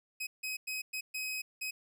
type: tone bursts at uneven times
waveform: sawtooth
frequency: 2532 Hz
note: D#7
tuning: 30 cents sharp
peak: -32 dBFS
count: 6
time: 0.2-0.27 / 0.43-0.57 / 0.67-0.82 / 0.93-1.01 / 1.14-1.42 / 1.61-1.71 s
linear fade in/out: 10 ms
effects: none